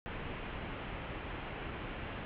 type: low-pass noise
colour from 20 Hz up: pink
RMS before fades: -42 dBFS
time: 0.06-2.25 s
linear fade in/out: 0 ms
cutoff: 3100 Hz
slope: 48 dB/octave
effects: none